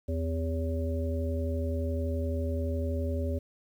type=harmonic tone with a mistuned harmonic; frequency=80.6 Hz; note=E2; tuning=38 cents flat; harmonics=1 / 3 / 5 / 7; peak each=-29 / -36 / -39 / -37 dBFS; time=0.08-3.39 s; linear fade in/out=10 ms; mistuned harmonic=3; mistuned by=+82 cents; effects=10-bit